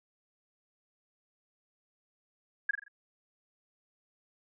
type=tone with echo; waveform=sine; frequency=1653 Hz; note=G#6; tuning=9 cents flat; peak=-23 dBFS; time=2.69-2.71 s; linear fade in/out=5 ms; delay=43 ms; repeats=4; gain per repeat=-7 dB; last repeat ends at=2.882 s; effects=none